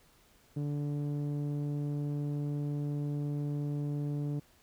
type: tone with low-pass filter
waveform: sawtooth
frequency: 145.7 Hz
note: D3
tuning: 13 cents flat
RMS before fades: -34 dBFS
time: 0.56-4.4 s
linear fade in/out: 10 ms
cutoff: 330 Hz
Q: 0.92
effects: pink hiss -64 dBFS RMS until 4.62 s